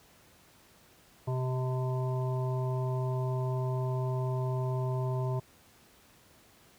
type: harmonic tone with a mistuned harmonic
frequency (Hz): 128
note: C3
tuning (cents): -38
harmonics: 1 / 3 / 5 / 7 / 8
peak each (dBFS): -29 / -38 / -40 / -43 / -45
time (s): 1.27-5.4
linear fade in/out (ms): 10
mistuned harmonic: 3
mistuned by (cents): +18
effects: pink hiss -60 dBFS RMS until 6.78 s + high-pass 60 Hz 12 dB/octave